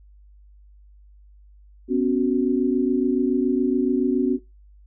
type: chord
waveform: sine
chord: B suspended second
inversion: none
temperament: equal with one note detuned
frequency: 250.1 / 277.2 / 370 Hz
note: B3 / C#4 / F#4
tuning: +22 / 0 / 0 cents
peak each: -22 dBFS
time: 1.88-4.39 s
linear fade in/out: 50 ms
effects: noise-tail reverb RT60 0.2 s tail -17 dB re dry + added 50 Hz sine -47 dBFS peak until 4.86 s